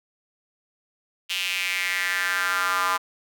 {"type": "tone with high-pass filter sweep", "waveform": "square", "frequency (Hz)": 92.5, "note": "F#2", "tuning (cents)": 0, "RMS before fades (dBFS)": -25, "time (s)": [1.29, 2.98], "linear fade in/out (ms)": 20, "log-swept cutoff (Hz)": [2900, 1100], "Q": 4.1, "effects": []}